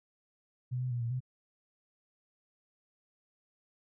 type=tone with pitch steps; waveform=sine; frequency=125.2 / 126.9 / 120.9 / 116.9 / 127.4 Hz; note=B2 / B2 / B2 / A#2 / C3; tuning=+24 / +47 / -36 / +5 / -46 cents; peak=-31 dBFS; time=0.71-1.205 s; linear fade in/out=20 ms; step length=99 ms; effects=none